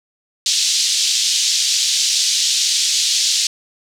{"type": "band-pass noise", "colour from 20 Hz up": "pink", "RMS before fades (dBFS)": -17, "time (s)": [0.46, 3.47], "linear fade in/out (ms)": 2, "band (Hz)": [3600, 7100], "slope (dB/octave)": 24, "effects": []}